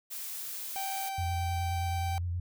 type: noise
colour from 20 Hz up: blue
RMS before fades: -39 dBFS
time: 0.1-1.1 s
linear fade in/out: 20 ms
type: tone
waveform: 45% pulse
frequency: 778 Hz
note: G5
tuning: 13 cents flat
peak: -34 dBFS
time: 0.76-2.18 s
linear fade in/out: 0 ms
type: tone with vibrato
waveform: sine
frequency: 87.31 Hz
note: F2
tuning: in tune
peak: -30 dBFS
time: 1.18-2.4 s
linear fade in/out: 5 ms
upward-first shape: square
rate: 9.5 Hz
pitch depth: 27 cents each way
effects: none